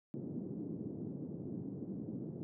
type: band-pass noise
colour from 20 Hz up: white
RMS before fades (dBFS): -43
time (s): 0.14-2.43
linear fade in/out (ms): 0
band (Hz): 130 to 320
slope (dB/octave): 24
effects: none